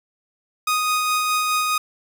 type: tone with tremolo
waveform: sawtooth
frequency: 1244.5 Hz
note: D#6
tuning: in tune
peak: -14 dBFS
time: 0.67-1.78 s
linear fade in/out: 5 ms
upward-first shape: sine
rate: 4.8 Hz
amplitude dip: 25%
effects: none